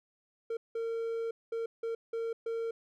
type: tone bursts at uneven times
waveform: triangle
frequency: 457.4 Hz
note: A#4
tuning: 33 cents flat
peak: -30 dBFS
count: 6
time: 0.5-0.57 / 0.75-1.31 / 1.52-1.66 / 1.83-1.95 / 2.13-2.33 / 2.46-2.71 s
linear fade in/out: 5 ms
effects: none